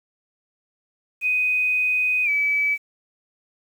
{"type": "tone with pitch glide", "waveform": "sine", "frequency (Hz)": [2500, 2293], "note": ["D#7", "D7"], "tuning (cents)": [8, -42], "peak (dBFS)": -18, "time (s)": [1.21, 2.78], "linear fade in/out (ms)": 50, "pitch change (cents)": -150, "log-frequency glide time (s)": [2.24, 2.29], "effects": ["8-bit"]}